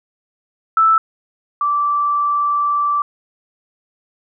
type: tone pair in turn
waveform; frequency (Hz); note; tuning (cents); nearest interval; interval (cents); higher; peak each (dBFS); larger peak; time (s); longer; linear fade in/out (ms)
sine; 1318.5 / 1165.7; E6 / D6; 0 / -13; major second; 213; first; -9 / -14; first; 0.77-0.98 / 1.61-3.02; second; 2
effects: none